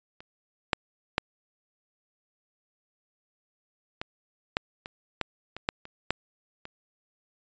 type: clicks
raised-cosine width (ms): 0.3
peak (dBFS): -29 / -6 / -7 / -17 / -8 / -22 / -11 / -22 / -8 / -27 / -8 / -24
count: 12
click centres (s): 0.205 / 0.732 / 1.181 / 4.015 / 4.569 / 4.859 / 5.213 / 5.566 / 5.689 / 5.854 / 6.106 / 6.654
effects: resampled to 16000 Hz